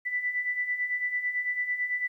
sine beating tone pair, 1975.5 / 1984.5 Hz, B6 / B6, 0 / +8 cents, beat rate 9 Hz, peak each -34 / -28 dBFS, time 0.05-2.08 s, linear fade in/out 20 ms, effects 11-bit

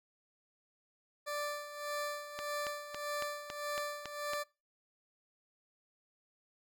20% pulse tone with tremolo, 587.3 Hz, D5, in tune, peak -30 dBFS, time 1.26-4.44 s, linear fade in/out 20 ms, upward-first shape sine, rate 1.7 Hz, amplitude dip 70%
click train, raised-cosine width 0.2 ms, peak -22 dBFS, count 8, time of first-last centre 2.39-4.334 s, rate 3.6 Hz
effects noise-tail reverb RT60 0.3 s tail -24 dB re dry

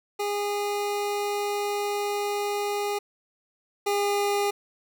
25% pulse tone pair in turn, 409.7 / 406.4 Hz, G#4 / G#4, -24 / -38 cents, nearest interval unison, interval 14 cents, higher first, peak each -22 / -19 dBFS, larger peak second, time 0.19-2.99 / 3.86-4.51 s, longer first, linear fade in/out 10 ms, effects none

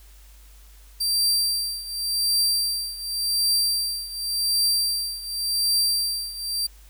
sawtooth tone with tremolo, 4703 Hz, D8, 2 cents sharp, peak -15 dBFS, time 1-6.67 s, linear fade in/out 10 ms, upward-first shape triangle, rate 0.89 Hz, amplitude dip 85%, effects added 50 Hz sine -46 dBFS peak until 6.89 s + white hiss -55 dBFS RMS until 6.89 s

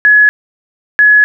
sine tone pair in turn, 1693 / 1693 Hz, G#6 / G#6, +33 / +33 cents, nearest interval unison, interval 0 cents, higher neither, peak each -3 dBFS, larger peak neither, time 0.05-0.29 / 0.99-1.24 s, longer second, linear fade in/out 0 ms, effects none

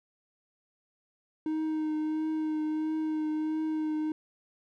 triangle tone with vibrato, 311.1 Hz, D#4, in tune, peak -26 dBFS, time 1.46-4.12 s, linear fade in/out 2 ms, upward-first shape triangle, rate 1.5 Hz, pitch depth 21 cents each way, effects none

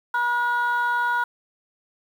sine tone pair together, 963 / 1444.3 Hz, B5 / F#6, -44 / -42 cents, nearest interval perfect fifth, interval 702 cents, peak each -21 dBFS, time 0.14-1.24 s, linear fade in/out 5 ms, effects tanh soft clip ceiling -16 dBFS + 8-bit

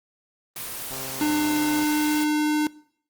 white noise, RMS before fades -33 dBFS, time 0.56-2.24 s, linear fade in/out 2 ms
click train, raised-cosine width 1 ms, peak -25 dBFS, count 124, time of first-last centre 0.91-1.835 s, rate 133 Hz
square tone with pitch glide, 300 to 302.3 Hz, D4 to D#4, +37 to -50 cents, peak -21 dBFS, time 1.21-2.67 s, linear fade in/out 2 ms, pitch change +13 cents, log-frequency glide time 1.41-2.54 s
effects noise-tail reverb RT60 0.6 s tail -21 dB re dry + Opus 32 kbps

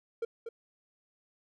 triangle tone with echo, 460.4 Hz, A#4, 22 cents flat, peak -28 dBFS, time 0.22-0.25 s, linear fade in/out 5 ms, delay 240 ms, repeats 1, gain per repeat -7 dB, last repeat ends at 0.49 s, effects none

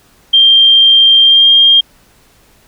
sine tone with pitch glide, 3178 to 3211 Hz, G7 to G7, +23 to +41 cents, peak -3 dBFS, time 0.33-1.81 s, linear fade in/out 10 ms, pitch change +18 cents, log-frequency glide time 1.23-1.49 s, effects pink hiss -48 dBFS RMS until 2.67 s

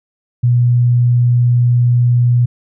sine tone, 121.6 Hz, B2, 26 cents flat, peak -8 dBFS, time 0.43-2.46 s, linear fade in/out 10 ms, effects none

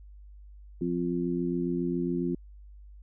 harmonic tone, 87.31 Hz, F2, in tune, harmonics 2 / 3 / 4, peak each -31 / -31 / -31 dBFS, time 0.81-2.35 s, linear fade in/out 5 ms, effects added 50 Hz sine -46 dBFS peak until 3.02 s

